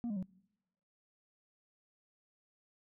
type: tone with pitch steps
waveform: sine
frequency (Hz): 237.1 / 205.8 / 185.7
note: A#3 / G#3 / F#3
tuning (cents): +30 / -16 / +7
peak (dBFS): -32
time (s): 0.04-0.226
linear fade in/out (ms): 0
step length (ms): 62
effects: noise-tail reverb RT60 0.9 s tail -26 dB re dry + tanh soft clip ceiling -34 dBFS